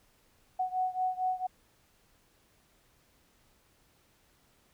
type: beating tone pair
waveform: sine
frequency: 740 / 744.4 Hz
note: F#5 / F#5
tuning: 0 / +10 cents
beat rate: 4.4 Hz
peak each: -31 / -33 dBFS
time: 0.59-1.47 s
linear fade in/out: 10 ms
effects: pink hiss -67 dBFS RMS until 4.73 s